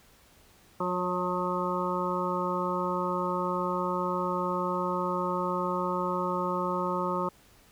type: harmonic tone with a mistuned harmonic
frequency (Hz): 179.9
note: F#3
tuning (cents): -48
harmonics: 1 / 2 / 3 / 5 / 6 / 7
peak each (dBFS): -34 / -34 / -34 / -34 / -34 / -34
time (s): 0.8-7.29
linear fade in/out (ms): 5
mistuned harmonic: 3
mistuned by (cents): +19
effects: pink hiss -59 dBFS RMS until 7.71 s